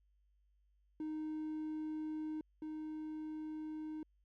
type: tone pair in turn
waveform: triangle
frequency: 310 / 310 Hz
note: D#4 / D#4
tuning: -6 / -6 cents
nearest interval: unison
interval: 0 cents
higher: neither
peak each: -36 / -39 dBFS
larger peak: first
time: 1-2.41 / 2.62-4.03 s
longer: neither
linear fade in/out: 2 ms
effects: tanh soft clip ceiling -32 dBFS + added 50 Hz sine -70 dBFS peak until 4.24 s